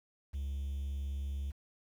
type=tone; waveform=triangle; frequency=69.3 Hz; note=C#2; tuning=in tune; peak=-32 dBFS; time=0.33-1.52 s; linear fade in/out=20 ms; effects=tanh soft clip ceiling -28 dBFS + 10-bit